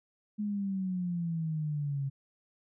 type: exponential sweep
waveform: sine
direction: down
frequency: 211.5 to 135.7 Hz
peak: -30 dBFS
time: 0.38-2.1 s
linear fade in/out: 20 ms
effects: none